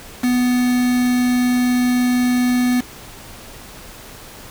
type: tone with quantisation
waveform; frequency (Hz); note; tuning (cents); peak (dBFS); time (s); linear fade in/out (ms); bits
triangle; 247.8; B3; +6; -12; 0.23-2.81; 10; 4
effects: pink hiss -38 dBFS RMS until 4.5 s